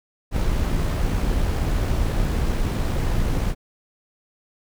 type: noise with amplitude modulation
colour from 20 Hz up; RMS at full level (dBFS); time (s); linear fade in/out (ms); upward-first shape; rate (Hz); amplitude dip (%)
brown; -20; 0.31-3.55; 50; sine; 59.9; 30
effects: none